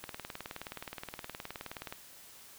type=click train; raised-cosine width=0.3 ms; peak=-24 dBFS; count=37; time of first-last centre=0.04-1.925 s; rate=19.1 Hz; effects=white hiss -54 dBFS RMS until 2.58 s